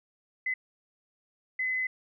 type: tone bursts at uneven times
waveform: sine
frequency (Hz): 2028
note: B6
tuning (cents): +45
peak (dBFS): -27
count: 2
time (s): 0.46-0.54 / 1.59-1.87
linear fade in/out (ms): 5
effects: none